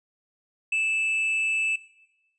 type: tone with amplitude modulation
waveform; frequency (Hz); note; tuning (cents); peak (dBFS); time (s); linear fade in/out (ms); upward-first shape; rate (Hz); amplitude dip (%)
triangle; 2632; E7; -3; -19; 0.72-1.76; 5; sine; 259; 30
effects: noise-tail reverb RT60 1.0 s tail -20 dB re dry + resampled to 22050 Hz

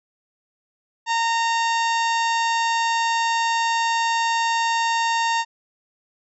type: harmonic tone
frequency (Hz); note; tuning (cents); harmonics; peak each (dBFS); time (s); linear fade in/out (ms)
920; A#5; -23; 1 / 2 / 3 / 4 / 5 / 6 / 7 / 8; -20 / -26 / -30 / -32 / -34 / -36 / -37 / -38; 1.06-5.45; 50
effects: none

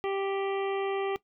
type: harmonic tone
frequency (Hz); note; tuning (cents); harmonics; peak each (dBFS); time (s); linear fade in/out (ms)
392; G4; 0; 1 / 2 / 3 / 5 / 6 / 7 / 8; -29 / -35 / -39 / -43 / -45 / -46 / -47; 0.04-1.16; 0
effects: noise-tail reverb RT60 0.1 s tail -18 dB re dry

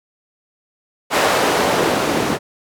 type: noise with band-pass filter sweep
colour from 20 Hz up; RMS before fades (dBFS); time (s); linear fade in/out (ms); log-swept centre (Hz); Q
white; -17; 1.1-2.39; 50; 640 to 280; 0.85
effects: none

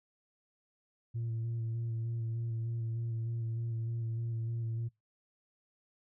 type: tone with vibrato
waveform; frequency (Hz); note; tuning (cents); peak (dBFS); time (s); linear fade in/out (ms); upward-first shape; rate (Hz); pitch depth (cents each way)
sine; 114.9; A#2; -25; -31; 1.14-4.89; 20; square; 3.3; 19
effects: noise-tail reverb RT60 0.2 s tail -24 dB re dry + tanh soft clip ceiling -31 dBFS

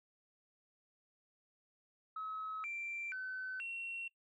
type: tone with pitch steps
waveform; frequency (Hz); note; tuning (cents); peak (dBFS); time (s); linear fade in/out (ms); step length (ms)
sine; 1284 / 2355 / 1519 / 2728; E6 / D7 / F#6 / F7; -46 / +4 / +45 / -41; -39; 2.16-4.08; 5; 480
effects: noise-tail reverb RT60 0.1 s tail -21 dB re dry + tanh soft clip ceiling -35 dBFS

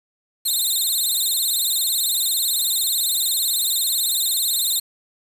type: tone with vibrato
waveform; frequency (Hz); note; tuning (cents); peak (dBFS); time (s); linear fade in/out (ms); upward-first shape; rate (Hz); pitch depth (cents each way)
5% pulse; 3918; B7; -15; -11; 0.45-4.8; 10; sine; 18; 160
effects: resampled to 32000 Hz + 7-bit

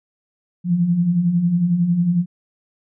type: beating tone pair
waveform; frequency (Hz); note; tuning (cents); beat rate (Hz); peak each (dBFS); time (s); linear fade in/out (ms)
sine; 164.7 / 175.7; E3 / F3; -1 / +11; 11; -24 / -15; 0.64-2.26; 50
effects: none

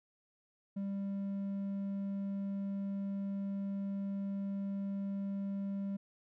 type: tone with hard clipping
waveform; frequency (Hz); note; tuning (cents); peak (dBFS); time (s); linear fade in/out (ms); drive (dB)
sine; 197.5; G3; +13; -36; 0.76-5.97; 10; 3
effects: none

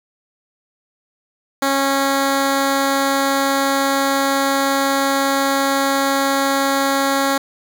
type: tone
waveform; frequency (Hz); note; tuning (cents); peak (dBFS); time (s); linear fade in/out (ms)
10% pulse; 274.3; C#4; -18; -7; 1.62-7.38; 5
effects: 7-bit

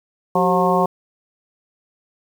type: harmonic tone with a mistuned harmonic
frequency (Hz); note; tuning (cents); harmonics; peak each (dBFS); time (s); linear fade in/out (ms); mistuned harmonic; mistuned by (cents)
180; F#3; -47; 1 / 2 / 3 / 4 / 5 / 6; -21 / -21 / -21 / -21 / -21 / -21; 0.35-0.86; 5; 2; +100
effects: 7-bit

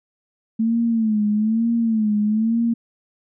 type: tone with vibrato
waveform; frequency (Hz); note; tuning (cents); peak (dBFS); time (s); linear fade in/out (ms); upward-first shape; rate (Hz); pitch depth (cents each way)
sine; 220.6; A3; +5; -16; 0.59-2.74; 10; sine; 1.1; 95
effects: none

